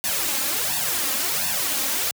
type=noise with flanger; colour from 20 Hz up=white; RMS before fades=-24 dBFS; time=0.04-2.11 s; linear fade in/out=0 ms; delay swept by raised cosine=1.1 to 3.8 ms; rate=1.4 Hz; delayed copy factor=+1; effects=high-pass 100 Hz 12 dB/octave